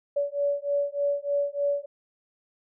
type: beating tone pair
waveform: sine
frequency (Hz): 569 / 572.3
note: C#5 / D5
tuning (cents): +45 / -45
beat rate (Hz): 3.3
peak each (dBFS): -27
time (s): 0.16-1.86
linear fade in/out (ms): 10
effects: none